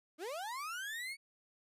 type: linear sweep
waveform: 35% pulse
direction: up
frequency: 288 to 2257 Hz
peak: -38 dBFS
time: 0.18-1.17 s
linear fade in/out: 50 ms
effects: resampled to 32000 Hz